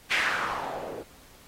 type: noise with low-pass filter sweep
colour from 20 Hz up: blue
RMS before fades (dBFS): -30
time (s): 0.1-1.04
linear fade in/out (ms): 20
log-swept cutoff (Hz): 2400 to 390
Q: 2.9
effects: pink hiss -54 dBFS RMS until 1.47 s + AAC 48 kbps